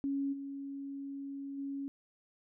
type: tone with level steps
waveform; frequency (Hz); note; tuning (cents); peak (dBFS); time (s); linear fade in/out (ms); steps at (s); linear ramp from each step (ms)
sine; 277.2; C#4; 0; -31 / -39 / -36; 0.04-1.88; 0; 0.32 / 1.57; 20
effects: none